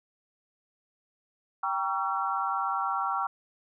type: chord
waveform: sine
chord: G diminished seventh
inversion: none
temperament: just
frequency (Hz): 784 / 940.8 / 1128.9 / 1354.7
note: G5 / Bb5 / Db6 / Fb6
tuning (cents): 0 / +16 / +31 / +47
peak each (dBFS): -32 / -34 / -32 / -31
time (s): 1.63-3.27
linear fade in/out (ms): 5
effects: none